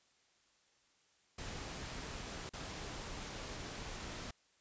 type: noise with dropouts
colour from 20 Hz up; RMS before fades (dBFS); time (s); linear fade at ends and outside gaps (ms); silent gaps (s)
pink; -45; 1.38-4.31; 5; 2.493-2.534
effects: white hiss -72 dBFS RMS until 4.6 s + resampled to 16000 Hz